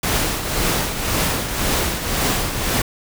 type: noise with tremolo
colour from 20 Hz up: pink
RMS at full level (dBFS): -18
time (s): 0.03-2.82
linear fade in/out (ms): 5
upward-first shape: triangle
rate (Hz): 1.9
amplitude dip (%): 60
effects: none